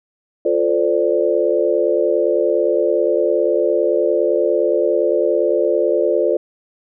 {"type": "chord", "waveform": "sine", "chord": "D minor seventh", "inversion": "first", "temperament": "equal with one note detuned", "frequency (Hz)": [349.2, 440, 517.5, 587.3], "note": ["F4", "A4", "C5", "D5"], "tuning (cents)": [0, 0, -19, 0], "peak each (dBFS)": -19, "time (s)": [0.45, 6.37], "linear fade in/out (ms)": 5, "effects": []}